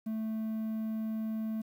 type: tone with quantisation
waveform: triangle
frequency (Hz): 220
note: A3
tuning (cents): 0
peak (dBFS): -30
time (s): 0.06-1.62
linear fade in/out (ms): 10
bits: 10
effects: none